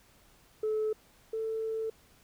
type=tone pair in turn; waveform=sine; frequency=432.4 / 443.8 Hz; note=A4 / A4; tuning=-30 / +15 cents; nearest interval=unison; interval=45 cents; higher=second; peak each=-26 / -30 dBFS; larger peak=first; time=0.63-0.93 / 1.33-1.9 s; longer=second; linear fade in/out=5 ms; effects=tanh soft clip ceiling -25 dBFS + pink hiss -62 dBFS RMS until 2.23 s